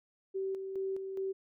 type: tone with tremolo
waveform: sine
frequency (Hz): 385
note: G4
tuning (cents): -31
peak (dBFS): -32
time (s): 0.34-1.33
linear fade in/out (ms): 20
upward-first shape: square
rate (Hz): 2.4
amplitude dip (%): 45
effects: none